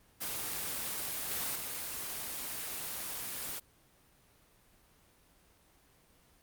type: noise with level steps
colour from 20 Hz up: white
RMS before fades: -37 / -35 / -39 dBFS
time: 0.2-3.6 s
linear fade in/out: 20 ms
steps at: 1.31 / 1.55 s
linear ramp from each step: 5 ms
effects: pink hiss -65 dBFS RMS until 6.42 s + Opus 24 kbps